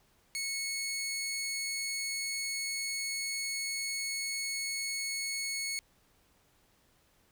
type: tone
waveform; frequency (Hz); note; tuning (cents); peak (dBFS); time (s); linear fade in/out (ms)
15% pulse; 2199; C#7; -14; -27; 0.35-5.79; 0
effects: pink hiss -68 dBFS RMS until 7.31 s